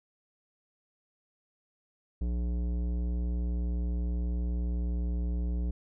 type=tone with tanh clipping; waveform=triangle; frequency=59.6 Hz; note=A#1; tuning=39 cents sharp; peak=-30 dBFS; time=2.21-5.71 s; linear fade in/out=5 ms; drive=18 dB; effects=none